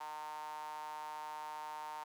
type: tone with high-pass filter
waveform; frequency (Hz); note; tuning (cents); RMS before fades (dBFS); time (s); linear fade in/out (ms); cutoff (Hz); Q
sawtooth; 152.5; D#3; -34; -45; 0-2.04; 10; 900; 8
effects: none